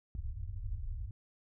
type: low-pass noise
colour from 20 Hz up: pink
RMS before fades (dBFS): -39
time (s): 0.15-1.11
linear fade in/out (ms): 2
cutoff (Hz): 110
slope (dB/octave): 96
effects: none